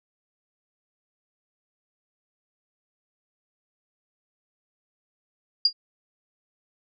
sine tone with exponential decay, 4822 Hz, D8, 45 cents sharp, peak -12 dBFS, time 5.65-5.73 s, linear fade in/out 5 ms, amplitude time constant 17 ms, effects none

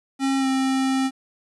square tone with pitch glide, 270 to 265.1 Hz, C#4 to C4, -45 to +23 cents, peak -20 dBFS, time 0.19-1.11 s, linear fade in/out 50 ms, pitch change -32 cents, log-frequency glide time 0.38-0.47 s, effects resampled to 24000 Hz + 9-bit

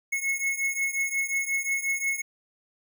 square beating tone pair, 2181 / 2186.6 Hz, C#7 / C#7, -29 / -24 cents, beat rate 5.6 Hz, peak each -28 / -31 dBFS, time 0.12-2.22 s, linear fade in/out 10 ms, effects none

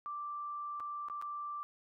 sine tone with dropouts, 1174.7 Hz, D6, in tune, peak -38 dBFS, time 0.06-1.63 s, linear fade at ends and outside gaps 0 ms, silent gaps 0.799-0.804 / 1.085-1.099 / 1.215-1.223 s, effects none

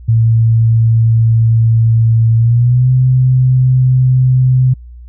sine tone with pitch glide, 113.6 to 128.25 Hz, A#2 to C3, -44 to -34 cents, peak -6 dBFS, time 0.08-4.74 s, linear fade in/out 10 ms, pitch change +210 cents, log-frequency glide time 2.36-2.9 s, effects added 60 Hz sine -30 dBFS peak until 5.08 s

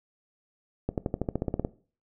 accelerating click train, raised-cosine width 2 ms, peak -14 dBFS, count 12, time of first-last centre 0.89-1.649 s, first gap 88 ms, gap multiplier 0.95, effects noise-tail reverb RT60 0.4 s tail -18 dB re dry

